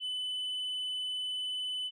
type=tone; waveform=sine; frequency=3007 Hz; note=F#7; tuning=27 cents sharp; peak=-30 dBFS; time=0-1.91 s; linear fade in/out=50 ms; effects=tanh soft clip ceiling -32 dBFS

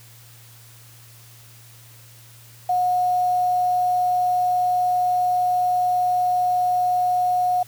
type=tone with quantisation; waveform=sine; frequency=725 Hz; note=F#5; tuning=35 cents flat; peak=-17 dBFS; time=2.69-7.63 s; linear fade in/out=5 ms; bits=7; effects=added 116 Hz sine -47 dBFS peak until 7.67 s + white hiss -49 dBFS RMS until 7.67 s

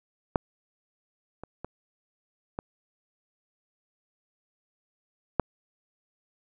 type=clicks; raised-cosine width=1 ms; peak=-8 / -25 / -22 / -18 / -7 dBFS; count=5; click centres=0.358 / 1.436 / 1.646 / 2.589 / 5.397 s; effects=none

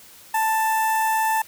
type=tone with notch filter; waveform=sawtooth; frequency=883 Hz; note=A5; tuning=6 cents sharp; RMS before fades=-21 dBFS; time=0.34-1.42 s; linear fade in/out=5 ms; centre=4200 Hz; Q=0.54; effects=white hiss -47 dBFS RMS until 1.47 s

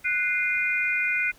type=tone cluster; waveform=sine; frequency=1483 / 2091 / 2449 Hz; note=F#6 / C7 / D#7; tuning=+4 / -2 / -28 cents; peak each=-28 / -26 / -26 dBFS; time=0.04-1.32 s; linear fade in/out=20 ms; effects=pink hiss -55 dBFS RMS until 1.38 s

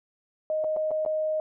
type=tone with dropouts; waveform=sine; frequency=622.3 Hz; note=D#5; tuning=in tune; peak=-24 dBFS; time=0.5-1.4 s; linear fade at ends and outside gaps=1 ms; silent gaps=0.64-0.644 / 0.764-0.769 / 0.908-0.914 / 1.051-1.061 s; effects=none

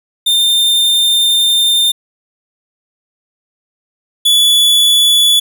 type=tone pair in turn; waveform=45% pulse; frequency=3611 / 3433 Hz; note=A7 / A7; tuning=+44 / -43 cents; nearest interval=minor second; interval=87 cents; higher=first; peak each=-9 / -7 dBFS; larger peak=second; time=0.26-1.92 / 4.25-5.4 s; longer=first; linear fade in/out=10 ms; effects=none

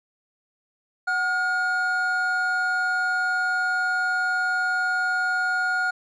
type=tone pair together; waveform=triangle; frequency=746 / 1430 Hz; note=F#5 / F6; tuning=+14 / +41 cents; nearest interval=major seventh; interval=1127 cents; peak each=-27 / -20 dBFS; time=1.07-5.91 s; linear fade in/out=10 ms; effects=resampled to 22050 Hz

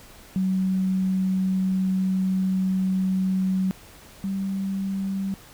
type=tone pair in turn; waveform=sine; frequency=188.3 / 194.15 Hz; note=F#3 / G3; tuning=+31 / -16 cents; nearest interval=minor second; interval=53 cents; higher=second; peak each=-20 / -24 dBFS; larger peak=first; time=0.36-3.71 / 4.24-5.34 s; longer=first; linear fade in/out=0 ms; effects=pink hiss -48 dBFS RMS until 5.53 s

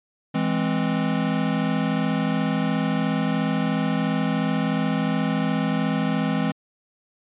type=chord; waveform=square; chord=E augmented; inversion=none; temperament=equal; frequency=164.81 / 207.7 / 261.6 Hz; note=E3 / G#3 / B#3; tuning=0 / 0 / 0 cents; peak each=-26 dBFS; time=0.34-6.52 s; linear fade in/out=10 ms; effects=resampled to 8000 Hz

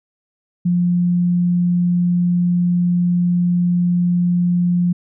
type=tone; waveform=sine; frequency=176.1 Hz; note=F3; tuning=15 cents sharp; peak=-13 dBFS; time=0.65-4.93 s; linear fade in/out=10 ms; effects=none

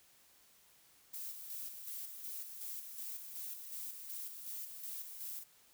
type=noise with tremolo; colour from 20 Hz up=violet; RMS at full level=-44 dBFS; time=1.13-5.44 s; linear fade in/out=10 ms; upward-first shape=square; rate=2.7 Hz; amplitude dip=45%; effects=white hiss -66 dBFS RMS until 5.73 s

